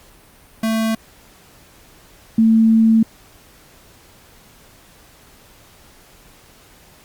square / sine tone pair in turn, 222.5 / 223.6 Hz, A3 / A3, +20 / +28 cents, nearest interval unison, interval 8 cents, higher second, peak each -17 / -9 dBFS, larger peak second, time 0.63-0.95 / 2.38-3.03 s, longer second, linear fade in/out 5 ms, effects pink hiss -48 dBFS RMS until 7.04 s + Opus 48 kbps

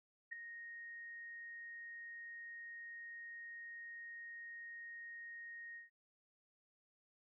sine tone with ADSR envelope, 1864.7 Hz, A#6, in tune, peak -39 dBFS, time 0.31-5.9 s, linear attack 18 ms, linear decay 4 ms, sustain -9 dB, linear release 140 ms, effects none

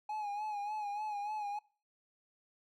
triangle tone with vibrato, 835 Hz, G#5, 9 cents sharp, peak -34 dBFS, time 0.09-1.59 s, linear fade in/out 5 ms, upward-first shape sine, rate 3.4 Hz, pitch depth 54 cents each way, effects noise-tail reverb RT60 0.4 s tail -23 dB re dry

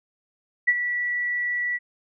sine tone with ADSR envelope, 1951 Hz, B6, 22 cents flat, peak -13 dBFS, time 0.67-1.79 s, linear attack 16 ms, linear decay 45 ms, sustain -10 dB, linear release 35 ms, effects none

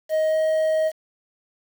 triangle tone with pitch glide, 627 to 630.6 Hz, D#5 to D#5, +13 to +23 cents, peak -16 dBFS, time 0.09-0.92 s, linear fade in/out 50 ms, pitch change +10 cents, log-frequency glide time 0.28-0.37 s, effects 7-bit

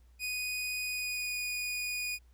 sawtooth tone with pitch glide, 2483 to 2464 Hz, D#7 to D#7, -4 to -17 cents, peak -30 dBFS, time 0.19-2.19 s, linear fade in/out 50 ms, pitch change -13 cents, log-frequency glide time 0.86-1.38 s, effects added 60 Hz sine -57 dBFS peak until 2.33 s + pink hiss -73 dBFS RMS until 2.33 s

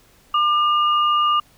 sine tone pair together, 1199.5 / 2853 Hz, D6 / F7, +36 / +36 cents, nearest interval octave + minor third, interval 1500 cents, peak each -15 / -24 dBFS, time 0.34-1.4 s, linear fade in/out 5 ms, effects pink hiss -54 dBFS RMS until 1.57 s

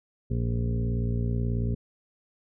harmonic tone with a mistuned harmonic, 58.27 Hz, A#1, in tune, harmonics 1 / 2 / 3 / 4 / 5 / 7 / 8 / 9, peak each -29 / -27 / -36 / -34 / -44 / -39 / -48 / -49 dBFS, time 0.3-1.75 s, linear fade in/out 10 ms, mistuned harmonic 1, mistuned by -28 cents, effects none

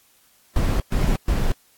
brown noise bursts, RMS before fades -19 dBFS, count 3, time 0.56-1.52 s, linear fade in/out 2 ms, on 240 ms, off 120 ms, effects white hiss -58 dBFS RMS until 1.77 s + AAC 64 kbps

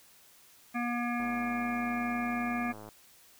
harmonic tone, 240 Hz, B3, 49 cents flat, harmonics 1 / 3 / 5 / 7 / 9 / 10, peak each -32 / -37 / -39 / -40 / -42 / -42 dBFS, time 0.74-2.73 s, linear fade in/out 20 ms
click train, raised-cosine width 1 ms, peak -33 dBFS, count 180, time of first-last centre 1.2-2.889 s, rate 106 Hz
effects white hiss -59 dBFS RMS until 3.39 s

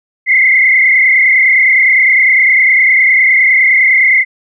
sine tone with frequency modulation, 2089 Hz, C7, 3 cents flat, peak -5 dBFS, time 0.26-4.25 s, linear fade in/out 50 ms, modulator 29.8 Hz, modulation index 2.9, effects none

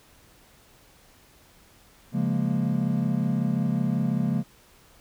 triangle chord, Bb minor seventh, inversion first, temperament equal, 138.59 / 174.61 / 207.7 / 233.1 Hz, Db3 / F3 / Ab3 / Bb3, 0 / 0 / 0 / 0 cents, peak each -26 dBFS, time 2.12-4.44 s, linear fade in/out 50 ms, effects pink hiss -56 dBFS RMS until 5 s

